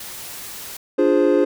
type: noise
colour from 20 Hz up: white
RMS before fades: -34 dBFS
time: 0-0.77 s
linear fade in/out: 5 ms
type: chord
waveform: triangle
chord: D half-diminished seventh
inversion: none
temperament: equal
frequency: 293.7 / 349.2 / 415.3 / 523.3 Hz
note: D4 / F4 / Ab4 / C5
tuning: 0 / 0 / 0 / 0 cents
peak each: -17 dBFS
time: 0.98-1.45 s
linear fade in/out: 10 ms
effects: none